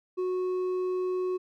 sine tone with hard clipping, 367.4 Hz, F#4, 12 cents flat, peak -28 dBFS, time 0.17-1.38 s, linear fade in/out 20 ms, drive 4 dB, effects none

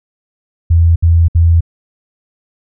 sine tone bursts, 83.7 Hz, E2, 27 cents sharp, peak -5 dBFS, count 3, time 0.7-1.608 s, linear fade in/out 10 ms, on 260 ms, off 64 ms, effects none

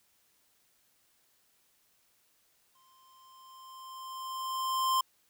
square tone with exponential growth, 1046.5 Hz, C6, in tune, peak -25 dBFS, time 2.75-5.01 s, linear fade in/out 5 ms, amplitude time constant 490 ms, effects white hiss -70 dBFS RMS until 5.29 s

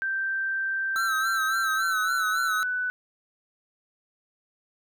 sine tone with pitch glide, 1566 to 1493.6 Hz, G6 to F#6, -2 to +16 cents, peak -25 dBFS, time 0.02-2.9 s, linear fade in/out 0 ms, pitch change -82 cents, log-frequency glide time 1.74-2.02 s
square tone with vibrato, 1318.5 Hz, E6, in tune, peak -27 dBFS, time 0.96-2.63 s, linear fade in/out 0 ms, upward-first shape sine, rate 3.6 Hz, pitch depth 64 cents each way
effects none

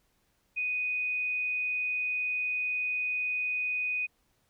sine tone, 2489 Hz, D#7, in tune, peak -28 dBFS, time 0.56-4.07 s, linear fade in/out 20 ms, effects pink hiss -72 dBFS RMS until 4.49 s

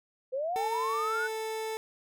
sine linear sweep, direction up, 497.6 to 1502 Hz, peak -29 dBFS, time 0.32-1.28 s, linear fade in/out 20 ms
30% pulse tone with pitch glide, 447.1 to 440.7 Hz, A4 to A4, +28 to +3 cents, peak -30 dBFS, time 0.56-1.77 s, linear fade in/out 0 ms, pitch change -25 cents, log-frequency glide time 0.95-1.16 s
effects none

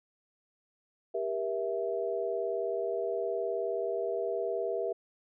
sine chord, E diminished, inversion first, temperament just, 395.6 / 474.7 / 659.3 Hz, G4 / Bb4 / E5, +16 / +31 / 0 cents, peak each -34 dBFS, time 1.14-4.93 s, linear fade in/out 10 ms, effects none

